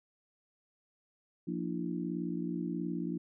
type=harmonic tone with a mistuned harmonic; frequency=58.7 Hz; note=A#1; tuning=13 cents sharp; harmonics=3 / 4 / 5 / 6; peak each=-37 / -40 / -38 / -40 dBFS; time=1.47-3.18 s; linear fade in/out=10 ms; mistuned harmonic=6; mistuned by=-79 cents; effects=none